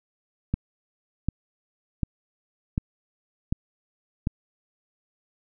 click train, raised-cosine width 5 ms, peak -11 dBFS, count 6, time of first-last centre 0.54-4.271 s, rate 1.34 Hz, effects none

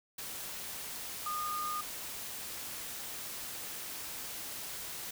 sine tone in noise, 1222 Hz, D#6, 32 cents flat, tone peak -34 dBFS, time 1.26-1.81 s, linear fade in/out 5 ms, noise white, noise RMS -42 dBFS, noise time 0.18-5.11 s, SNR +5 dB, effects none

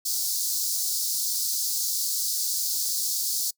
pink high-pass noise, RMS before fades -27 dBFS, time 0.05-3.51 s, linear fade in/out 10 ms, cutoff 4400 Hz, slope 48 dB/octave, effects noise-tail reverb RT60 0.1 s tail -25 dB re dry

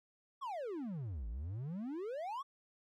triangle exponential two-way sweep, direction down then up, 1164 to 51.9 to 1164 Hz, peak -37 dBFS, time 0.41-2.43 s, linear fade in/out 20 ms, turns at 1.28 s, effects none

